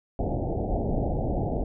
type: low-pass noise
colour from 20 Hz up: pink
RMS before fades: -27 dBFS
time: 0.19-1.64 s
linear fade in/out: 2 ms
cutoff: 810 Hz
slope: 96 dB/octave
effects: none